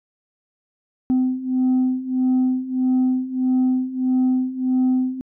sine beating tone pair, 255.3 / 256.9 Hz, C4 / C4, -42 / -32 cents, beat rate 1.6 Hz, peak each -20 / -17 dBFS, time 1.1-5.21 s, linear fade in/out 0 ms, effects tanh soft clip ceiling -13 dBFS

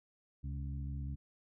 harmonic tone with a mistuned harmonic, 70.2 Hz, C#2, 22 cents sharp, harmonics 1 / 2 / 3 / 4, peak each -39 / -42 / -51 / -53 dBFS, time 0.43-1.16 s, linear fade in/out 20 ms, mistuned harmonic 2, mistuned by -57 cents, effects none

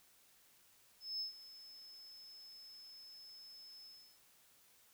sine tone with ADSR envelope, 5220 Hz, E8, 18 cents flat, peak -36 dBFS, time 1-4.2 s, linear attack 200 ms, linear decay 120 ms, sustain -17 dB, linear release 340 ms, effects tanh soft clip ceiling -34 dBFS + white hiss -68 dBFS RMS until 4.93 s

